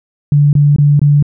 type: tone bursts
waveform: sine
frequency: 145.3 Hz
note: D3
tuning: 18 cents flat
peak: -5 dBFS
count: 4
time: 0.32-1.226 s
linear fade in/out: 2 ms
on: 210 ms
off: 22 ms
effects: none